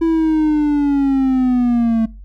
triangle linear sweep, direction down, 331 to 221.8 Hz, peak -10 dBFS, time 0.01-2.06 s, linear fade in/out 10 ms, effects noise-tail reverb RT60 0.3 s tail -23 dB re dry + added 48 Hz sine -33 dBFS peak until 2.24 s

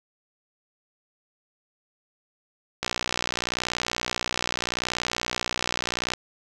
click train, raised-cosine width 0.2 ms, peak -8 dBFS, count 202, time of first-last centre 2.83-6.136 s, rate 60.8 Hz, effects none

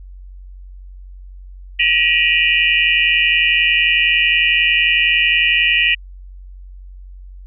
sine tone cluster, 1913 / 2409 / 2520 / 2773 / 2937 Hz, A#6 / D7 / D#7 / F7 / F#7, +44 / +43 / +21 / -13 / -13 cents, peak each -18 dBFS, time 1.79-5.95 s, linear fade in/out 10 ms, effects added 46 Hz sine -33 dBFS peak until 7.46 s

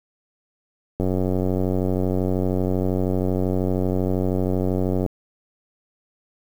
click train, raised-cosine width 2 ms, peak -10 dBFS, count 378, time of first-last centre 1-5.062 s, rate 92.8 Hz, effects 7-bit

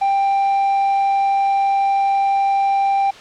triangle tone, 789 Hz, G5, 11 cents sharp, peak -12 dBFS, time 0.01-3.11 s, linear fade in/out 10 ms, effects white hiss -39 dBFS RMS until 3.2 s + low-pass 4000 Hz 12 dB/octave

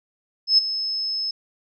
sine tone with ADSR envelope, 5200 Hz, E8, 24 cents flat, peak -10 dBFS, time 0.47-1.31 s, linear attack 110 ms, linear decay 14 ms, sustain -13 dB, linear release 5 ms, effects none

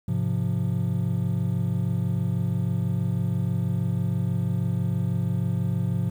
triangle chord, F minor, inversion first, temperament just, 104.77 / 130.96 / 174.61 Hz, Ab2 / C3 / F3, +16 / +2 / 0 cents, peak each -25 dBFS, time 0.08-6.1 s, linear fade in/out 5 ms, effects 9-bit

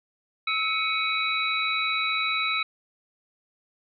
sine tone cluster, 1301 / 2237 / 2502 / 3908 Hz, E6 / C#7 / D#7 / B7, -23 / +15 / +9 / -19 cents, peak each -29 dBFS, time 0.47-2.63 s, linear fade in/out 5 ms, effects none

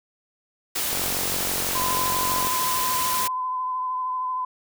white noise, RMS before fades -26 dBFS, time 0.75-3.28 s, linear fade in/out 10 ms
click train, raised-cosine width 1 ms, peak -17 dBFS, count 72, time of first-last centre 0.93-2.47 s, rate 46.1 Hz
sine tone with vibrato, 1017 Hz, C6, 50 cents flat, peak -24 dBFS, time 1.75-4.45 s, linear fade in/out 5 ms, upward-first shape sine, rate 13 Hz, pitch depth 20 cents each way
effects none

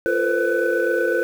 sine tone cluster, 345.8 / 451.5 / 494.7 / 523 / 1498 Hz, F4 / A4 / B4 / C5 / F#6, -17 / +45 / +3 / -1 / +21 cents, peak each -23 dBFS, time 0.06-1.23 s, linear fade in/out 0 ms, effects tanh soft clip ceiling -10 dBFS + 7-bit

